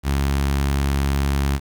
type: tone with notch filter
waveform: sawtooth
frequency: 69.4 Hz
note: C#2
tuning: 3 cents sharp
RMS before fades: -20 dBFS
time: 0.03-1.6 s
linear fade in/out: 50 ms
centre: 520 Hz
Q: 1.7
effects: 8-bit